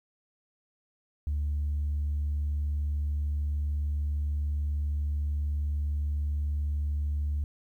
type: tone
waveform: sine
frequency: 73.42 Hz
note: D2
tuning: in tune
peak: -25 dBFS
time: 1.27-7.44 s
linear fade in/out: 0 ms
effects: tanh soft clip ceiling -24 dBFS + 11-bit